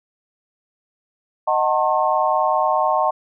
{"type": "chord", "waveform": "sine", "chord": "D# diminished seventh", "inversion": "none", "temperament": "just", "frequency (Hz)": [622.3, 746.7, 896, 1075.3], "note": ["D#5", "F#5", "A5", "C6"], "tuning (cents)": [0, 16, 31, 47], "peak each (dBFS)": -21, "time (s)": [1.47, 3.11], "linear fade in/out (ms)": 10, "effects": []}